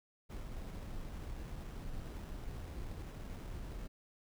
brown noise with sample-and-hold, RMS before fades -44 dBFS, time 0.29-3.88 s, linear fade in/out 20 ms, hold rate 4410 Hz, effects none

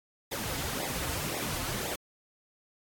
pink noise with flanger, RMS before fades -34 dBFS, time 0.31-1.96 s, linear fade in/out 10 ms, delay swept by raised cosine 0.67 to 5.17 ms, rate 1.9 Hz, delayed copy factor -0.9, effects AAC 64 kbps

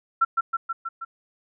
sine tone with echo, 1353 Hz, E6, 45 cents sharp, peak -15 dBFS, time 0.21-0.25 s, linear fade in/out 10 ms, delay 160 ms, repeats 5, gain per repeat -3 dB, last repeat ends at 1.05 s, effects none

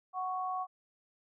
sine tone pair together, 741 / 1110.2 Hz, F#5 / C#6, +2 / +2 cents, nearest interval perfect fifth, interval 700 cents, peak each -35 / -36 dBFS, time 0.13-0.67 s, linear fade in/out 50 ms, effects none

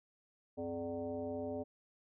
sine tone with frequency modulation, 424.6 Hz, G#4, 38 cents sharp, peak -37 dBFS, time 0.57-1.64 s, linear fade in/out 20 ms, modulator 165 Hz, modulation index 1.5, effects none

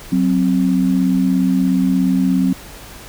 sine tone pair together, 185.76 / 262.7 Hz, F#3 / C4, +7 / +7 cents, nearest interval tritone, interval 600 cents, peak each -15 dBFS, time 0.12-2.53 s, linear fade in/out 5 ms, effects added 50 Hz sine -43 dBFS peak until 3.08 s + pink hiss -37 dBFS RMS until 3.08 s

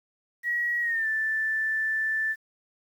sine tone with pitch glide, 1911 to 1762.5 Hz, A#6 to A6, +43 to +2 cents, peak -24 dBFS, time 0.43-2.36 s, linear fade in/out 50 ms, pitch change -141 cents, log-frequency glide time 0.81-1.07 s, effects 9-bit

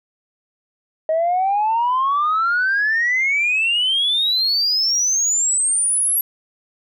sine exponential sweep, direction up, 626 to 11560 Hz, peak -14 dBFS, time 1.09-6.21 s, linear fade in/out 2 ms, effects tanh soft clip ceiling -12 dBFS

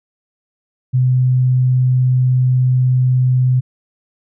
sine tone, 127.4 Hz, C3, 46 cents flat, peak -10 dBFS, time 0.93-3.61 s, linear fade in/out 20 ms, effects none

